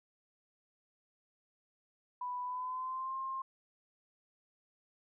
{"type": "tone with pitch glide", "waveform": "sine", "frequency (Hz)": [990, 1061.1], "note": ["B5", "C6"], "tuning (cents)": [4, 24], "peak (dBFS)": -36, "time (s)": [2.21, 3.42], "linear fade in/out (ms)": 5, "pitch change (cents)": 120, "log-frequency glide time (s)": [2.43, 3.16], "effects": []}